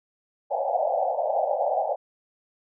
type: band-pass noise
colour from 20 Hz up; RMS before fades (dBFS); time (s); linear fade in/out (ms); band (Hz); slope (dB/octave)
white; -25; 0.5-1.96; 20; 520 to 820; 96
effects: none